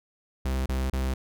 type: tone bursts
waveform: 45% pulse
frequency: 65.41 Hz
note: C2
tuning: in tune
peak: -25 dBFS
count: 3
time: 0.45-1.14 s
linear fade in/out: 5 ms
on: 210 ms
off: 30 ms
effects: none